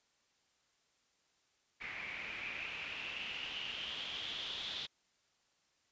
white noise with low-pass filter sweep, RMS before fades -43 dBFS, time 1.8-4.87 s, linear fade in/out 20 ms, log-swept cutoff 2200 to 3600 Hz, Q 7, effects white hiss -75 dBFS RMS until 5.91 s + resampled to 16000 Hz

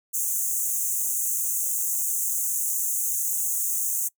pink high-pass noise, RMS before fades -26 dBFS, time 0.13-4.09 s, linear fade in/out 20 ms, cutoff 6300 Hz, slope 96 dB/octave, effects noise-tail reverb RT60 0.1 s tail -23 dB re dry

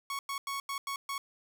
sawtooth tone bursts at uneven times, 1108.7 Hz, C#6, in tune, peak -30 dBFS, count 6, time 0.1-0.19 / 0.29-0.38 / 0.47-0.6 / 0.69-0.78 / 0.87-0.96 / 1.09-1.18 s, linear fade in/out 2 ms, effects 12-bit

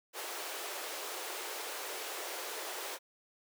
pink high-pass noise, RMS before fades -41 dBFS, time 0.13-2.99 s, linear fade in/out 50 ms, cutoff 360 Hz, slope 48 dB/octave, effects none

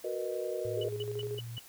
sine chord, B major seventh, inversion second, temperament just, 370.4 / 463 / 493.9 / 617.4 Hz, F#4 / A#4 / B4 / D#5, +2 / -12 / 0 / -14 cents, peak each -38 dBFS, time 0.04-0.89 s, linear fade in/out 5 ms
sine tone with pitch glide, 110 to 116.54 Hz, A2 to A#2, 0 to 0 cents, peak -39 dBFS, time 0.65-1.58 s, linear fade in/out 0 ms, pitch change +100 cents, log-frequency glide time 0.81-1.28 s
sine tone with tremolo, 415.3 Hz, G#4, in tune, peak -33 dBFS, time 0.77-1.39 s, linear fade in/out 5 ms, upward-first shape square, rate 13 Hz, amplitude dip 50%
sine tone bursts, 2960 Hz, F#7, in tune, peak -38 dBFS, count 5, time 0.81-1.595 s, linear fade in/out 5 ms, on 29 ms, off 160 ms
effects white hiss -54 dBFS RMS until 1.68 s

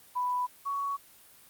sine tone pair in turn, 991 / 1119.2 Hz, B5 / C#6, +6 / +16 cents, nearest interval major second, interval 210 cents, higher second, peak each -27 / -29 dBFS, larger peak first, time 0.15-0.47 / 0.65-0.97 s, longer neither, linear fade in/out 20 ms, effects white hiss -56 dBFS RMS until 1.49 s + Opus 32 kbps

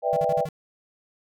sine chord, E minor seventh, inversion second, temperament just, 494.4 / 593.3 / 659.3 / 791.1 Hz, B4 / D5 / E5 / G5, +2 / +18 / 0 / +16 cents, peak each -26 dBFS, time 0.02-0.47 s, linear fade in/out 50 ms
square tone bursts, 155.56 Hz, D#3, in tune, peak -32 dBFS, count 5, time 0.13-0.488 s, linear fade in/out 0 ms, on 34 ms, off 47 ms
effects none

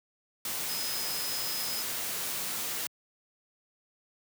sine tone in noise, 5080 Hz, D#8, 35 cents sharp, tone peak -36 dBFS, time 0.69-1.82 s, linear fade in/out 2 ms, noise white, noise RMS -34 dBFS, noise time 0.45-2.87 s, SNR -5 dB, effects high-pass 100 Hz 12 dB/octave

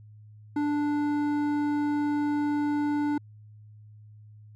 sine tone with hard clipping, 293.7 Hz, D4, in tune, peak -26 dBFS, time 0.56-3.18 s, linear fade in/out 5 ms, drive 10 dB, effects added 106 Hz sine -47 dBFS peak until 4.55 s

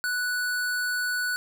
square tone, 1480 Hz, F#6, in tune, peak -26 dBFS, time 0.04-1.36 s, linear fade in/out 0 ms, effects none

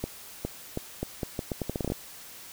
accelerating click train, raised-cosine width 2 ms, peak -16 dBFS, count 15, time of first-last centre 0.04-1.92 s, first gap 410 ms, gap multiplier 0.79, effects white hiss -46 dBFS RMS until 2.52 s

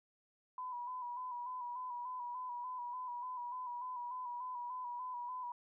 sine tone with vibrato, 987.8 Hz, B5, in tune, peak -40 dBFS, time 0.58-5.52 s, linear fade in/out 2 ms, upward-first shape square, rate 3.4 Hz, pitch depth 37 cents each way, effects none

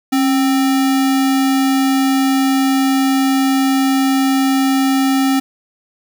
sine tone with sample-and-hold, 270 Hz, C#4, 45 cents flat, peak -11 dBFS, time 0.12-5.4 s, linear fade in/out 10 ms, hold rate 1050 Hz, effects none

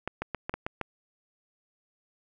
clicks, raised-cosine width 0.5 ms, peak -16 dBFS, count 7, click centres 0.076 / 0.22 / 0.347 / 0.495 / 0.54 / 0.665 / 0.813 s, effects none

